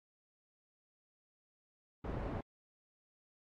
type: low-pass noise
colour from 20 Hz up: pink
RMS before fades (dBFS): -40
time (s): 2.04-2.41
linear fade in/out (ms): 5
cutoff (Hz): 970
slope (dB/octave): 12
effects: AAC 64 kbps